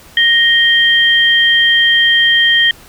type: tone pair together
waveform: sine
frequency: 1864.7 / 3170 Hz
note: A#6 / G7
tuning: 0 / +19 cents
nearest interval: major sixth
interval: 919 cents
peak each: -10 dBFS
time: 0.17-2.71 s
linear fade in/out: 2 ms
effects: pink hiss -40 dBFS RMS until 2.88 s